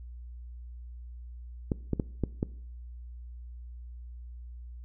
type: clicks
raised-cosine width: 3 ms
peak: -14 dBFS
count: 5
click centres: 1.718 / 1.933 / 1.998 / 2.237 / 2.429 s
effects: noise-tail reverb RT60 0.6 s tail -21 dB re dry + added 60 Hz sine -41 dBFS peak until 4.84 s